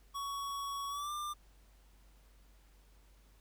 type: tone with pitch glide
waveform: square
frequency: 1119 to 1192.4 Hz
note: C#6 to D6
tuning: +16 to +26 cents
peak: -38 dBFS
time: 0.14-1.34 s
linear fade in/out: 20 ms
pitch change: +110 cents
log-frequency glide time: 0.89-1.12 s
effects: added 49 Hz sine -60 dBFS peak until 3.4 s + pink hiss -69 dBFS RMS until 3.4 s